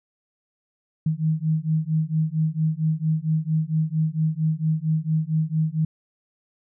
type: beating tone pair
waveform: sine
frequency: 155.56 / 159.96 Hz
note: D#3 / D#3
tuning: 0 / +48 cents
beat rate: 4.4 Hz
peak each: -23 dBFS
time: 1.06-5.85 s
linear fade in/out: 5 ms
effects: none